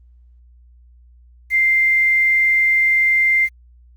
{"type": "tone with quantisation", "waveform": "sine", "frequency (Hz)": 2093, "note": "C7", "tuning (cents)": 0, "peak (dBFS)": -12, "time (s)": [1.5, 3.49], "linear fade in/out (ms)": 50, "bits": 7, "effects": ["added 60 Hz sine -45 dBFS peak until 3.96 s", "Opus 32 kbps"]}